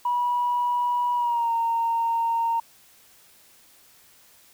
sine tone with pitch glide, 972 to 921.7 Hz, B5 to A#5, -28 to -20 cents, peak -20 dBFS, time 0.05-2.6 s, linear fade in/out 5 ms, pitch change -92 cents, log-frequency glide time 1.15-1.52 s, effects tanh soft clip ceiling -16 dBFS + white hiss -55 dBFS RMS until 4.53 s

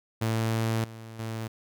sawtooth tone with level steps, 112.4 Hz, A2, 37 cents sharp, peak -21 / -37 / -28 dBFS, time 0.21-1.48 s, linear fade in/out 10 ms, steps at 0.84 / 1.19 s, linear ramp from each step 5 ms, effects none

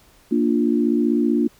sine chord, Bb major, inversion none, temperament equal, 233.1 / 293.7 / 349.2 Hz, Bb3 / D4 / F4, 0 / 0 / 0 cents, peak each -19 / -20 / -22 dBFS, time 0.31-1.48 s, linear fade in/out 10 ms, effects pink hiss -54 dBFS RMS until 1.59 s

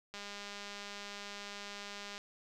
click train, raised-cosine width 0.2 ms, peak -28 dBFS, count 415, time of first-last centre 0.14-2.179 s, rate 203 Hz, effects none

